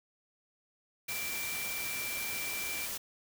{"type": "tone in noise", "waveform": "sine", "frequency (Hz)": 2349, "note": "D7", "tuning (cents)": 0, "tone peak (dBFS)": -38, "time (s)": [1.08, 2.86], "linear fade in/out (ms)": 10, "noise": "white", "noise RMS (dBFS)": -38, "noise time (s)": [1.08, 2.98], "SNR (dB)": -3, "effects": []}